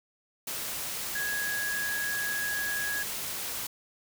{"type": "tone in noise", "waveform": "sine", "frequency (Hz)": 1661.2, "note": "G#6", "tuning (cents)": 0, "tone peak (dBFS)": -30, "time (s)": [1.15, 3.03], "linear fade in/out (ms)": 5, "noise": "white", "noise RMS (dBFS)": -35, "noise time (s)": [0.47, 3.67], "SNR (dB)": 2, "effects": []}